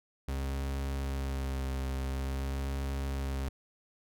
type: tone with vibrato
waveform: 40% pulse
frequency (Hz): 67.4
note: C#2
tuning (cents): -48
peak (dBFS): -31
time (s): 0.28-3.49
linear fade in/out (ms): 5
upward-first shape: sine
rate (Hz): 0.48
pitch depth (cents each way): 23
effects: none